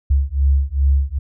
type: beating tone pair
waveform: sine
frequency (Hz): 67.9 / 70.4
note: C#2 / C#2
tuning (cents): -35 / +27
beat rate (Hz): 2.5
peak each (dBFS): -16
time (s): 0.1-1.19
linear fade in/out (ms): 10
effects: none